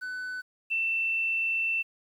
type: tone pair in turn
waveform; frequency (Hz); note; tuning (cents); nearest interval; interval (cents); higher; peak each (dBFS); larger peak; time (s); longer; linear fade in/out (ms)
triangle / sine; 1500 / 2678; F#6 / E7; +23 / +27; minor seventh; 1004; second; -31 / -25; second; 0.01-0.42 / 0.7-1.83; second; 20
effects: 10-bit